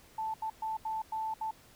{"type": "tone bursts at uneven times", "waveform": "sine", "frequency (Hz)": 880, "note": "A5", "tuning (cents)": 0, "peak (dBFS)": -32, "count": 6, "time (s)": [[0.18, 0.34], [0.42, 0.5], [0.62, 0.77], [0.85, 1.02], [1.12, 1.34], [1.41, 1.51]], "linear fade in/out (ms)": 5, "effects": ["pink hiss -59 dBFS RMS until 1.75 s"]}